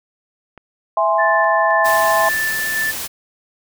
click, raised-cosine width 0.5 ms, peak -24 dBFS, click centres 0.577 s
sine chord, E augmented, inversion none, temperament equal, 659.3 / 830.6 / 1046.5 Hz, E5 / G#5 / B#5, 0 / 0 / 0 cents, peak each -17 / -19 / -17 dBFS, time 0.97-2.29 s, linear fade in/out 2 ms
sine tone with tremolo, 1760 Hz, A6, in tune, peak -17 dBFS, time 1.18-2.92 s, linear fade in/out 20 ms, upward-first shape square, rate 1.9 Hz, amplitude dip 25%
white noise, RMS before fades -26 dBFS, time 1.84-3.08 s, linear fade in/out 20 ms
effects none

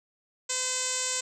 5% pulse tone with low-pass filter, 511 Hz, C5, 41 cents flat, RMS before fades -30 dBFS, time 0.49-1.21 s, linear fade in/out 10 ms, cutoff 7600 Hz, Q 9.3, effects none

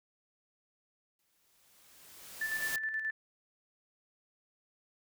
white noise with exponential growth, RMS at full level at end -38 dBFS, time 1.19-2.76 s, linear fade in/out 2 ms, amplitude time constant 340 ms
sine tone with tremolo, 1760 Hz, A6, in tune, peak -31 dBFS, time 2.41-3.11 s, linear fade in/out 5 ms, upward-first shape square, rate 9.4 Hz, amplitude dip 45%
effects none

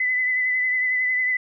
sine tone with vibrato, 2011 Hz, B6, 31 cents sharp, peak -19 dBFS, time 0-1.37 s, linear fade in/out 5 ms, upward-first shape sine, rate 11 Hz, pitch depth 24 cents each way, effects none

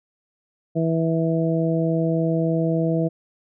harmonic tone, 163.4 Hz, E3, 15 cents flat, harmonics 1 / 2 / 3 / 4, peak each -21 / -24 / -26 / -27 dBFS, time 0.75-3.09 s, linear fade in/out 20 ms, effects none

